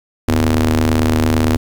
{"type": "ring-modulated tone", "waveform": "sawtooth", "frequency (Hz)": 77.78, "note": "D#2", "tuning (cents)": 0, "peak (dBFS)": -5, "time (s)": [0.28, 1.57], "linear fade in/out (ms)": 5, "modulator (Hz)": 170, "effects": ["7-bit"]}